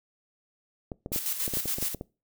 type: clicks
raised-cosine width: 2 ms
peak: -21 dBFS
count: 12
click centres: 0.918 / 1.061 / 1.119 / 1.161 / 1.479 / 1.537 / 1.571 / 1.657 / 1.785 / 1.826 / 1.947 / 2.011 s
type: noise with tremolo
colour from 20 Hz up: blue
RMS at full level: -29 dBFS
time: 1.12-1.95 s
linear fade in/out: 10 ms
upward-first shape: square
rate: 7.2 Hz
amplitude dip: 55%
effects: noise-tail reverb RT60 0.3 s tail -23 dB re dry